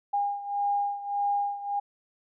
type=beating tone pair; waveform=sine; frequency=810 / 811.7 Hz; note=G#5 / G#5; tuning=-43 / -40 cents; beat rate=1.7 Hz; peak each=-27 / -31 dBFS; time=0.13-1.8 s; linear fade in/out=10 ms; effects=none